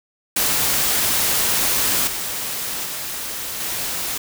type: noise with level steps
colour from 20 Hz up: white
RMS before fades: -19 / -26 / -28 / -25 dBFS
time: 0.36-4.18 s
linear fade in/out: 5 ms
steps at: 2.07 / 2.85 / 3.6 s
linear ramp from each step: 5 ms
effects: none